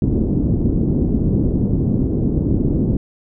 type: low-pass noise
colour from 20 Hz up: white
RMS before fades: -17 dBFS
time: 0.02-2.97 s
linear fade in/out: 2 ms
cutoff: 300 Hz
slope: 24 dB/octave
effects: none